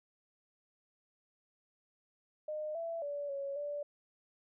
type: tone with pitch steps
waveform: sine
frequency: 611 / 667 / 576 / 556 / 582 Hz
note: D#5 / E5 / D5 / C#5 / D5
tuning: -32 / +20 / -34 / +5 / -16 cents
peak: -36 dBFS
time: 2.48-3.83 s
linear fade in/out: 5 ms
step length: 270 ms
effects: none